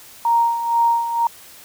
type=tone with tremolo; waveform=sine; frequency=932.3 Hz; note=A#5; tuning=in tune; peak=-12 dBFS; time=0.25-1.27 s; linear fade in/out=2 ms; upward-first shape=sine; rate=2.1 Hz; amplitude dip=65%; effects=white hiss -43 dBFS RMS until 1.64 s